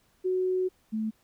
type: tone pair in turn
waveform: sine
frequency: 370 / 218.5 Hz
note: F#4 / A3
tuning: 0 / -12 cents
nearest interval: major sixth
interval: 912 cents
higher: first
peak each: -24 / -27 dBFS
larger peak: first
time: 0.24-0.69 / 0.92-1.11 s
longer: first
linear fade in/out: 20 ms
effects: pink hiss -67 dBFS RMS until 1.23 s